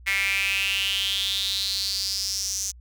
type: tone with high-pass filter sweep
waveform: sawtooth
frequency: 196 Hz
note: G3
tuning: in tune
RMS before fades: -26 dBFS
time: 0.06-2.72 s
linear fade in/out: 20 ms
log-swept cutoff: 2100 to 6300 Hz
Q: 6.9
effects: added 60 Hz sine -44 dBFS peak until 2.8 s